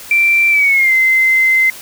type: tone with pitch glide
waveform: sine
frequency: 2349 to 2069 Hz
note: D7 to C7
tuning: 0 to -20 cents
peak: -8 dBFS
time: 0.11-1.7 s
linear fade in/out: 2 ms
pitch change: -220 cents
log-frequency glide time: 0.5-0.93 s
effects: white hiss -33 dBFS RMS until 1.81 s